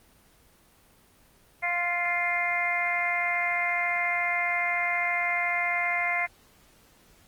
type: harmonic tone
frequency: 349.2 Hz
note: F4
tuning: in tune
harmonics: 2 / 3 / 4 / 5 / 6 / 7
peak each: -31 / -36 / -38 / -35 / -26 / -38 dBFS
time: 1.62-6.27 s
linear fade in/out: 20 ms
effects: pink hiss -59 dBFS RMS until 7.27 s + Opus 24 kbps